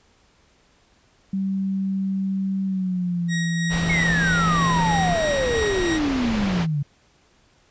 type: tone with pitch glide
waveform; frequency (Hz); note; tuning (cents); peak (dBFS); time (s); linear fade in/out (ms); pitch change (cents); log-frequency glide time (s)
sine; 192.9 to 167.93; G3 to E3; -28 to +32; -21; 1.33-5.14; 5; -240; 2.65-3.37
type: tone with tremolo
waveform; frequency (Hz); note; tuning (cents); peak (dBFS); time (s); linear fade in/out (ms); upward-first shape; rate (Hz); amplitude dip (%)
sawtooth; 1889; A#6; +22; -22; 3.28-6; 50; sine; 3.1; 35
type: low-pass noise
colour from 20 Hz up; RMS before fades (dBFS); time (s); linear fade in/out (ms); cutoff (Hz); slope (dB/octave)
pink; -28; 3.69-6.67; 50; 3900; 12
type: exponential sweep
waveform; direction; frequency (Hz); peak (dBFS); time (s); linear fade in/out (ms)
sine; down; 2217 to 138.59; -20; 3.89-6.83; 10
effects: pink hiss -59 dBFS RMS until 7.7 s + resampled to 16000 Hz